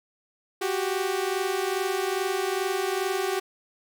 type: tone pair together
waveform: sawtooth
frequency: 370 / 392.4 Hz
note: F#4 / G4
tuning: 0 / +2 cents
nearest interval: minor second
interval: 102 cents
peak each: -24 dBFS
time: 0.61-3.4 s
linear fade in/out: 10 ms
effects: none